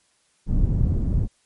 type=low-pass noise; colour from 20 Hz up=pink; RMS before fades=-20 dBFS; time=0.46-1.28 s; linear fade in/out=50 ms; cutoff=150 Hz; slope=12 dB/octave; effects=white hiss -64 dBFS RMS until 1.45 s + MP3 48 kbps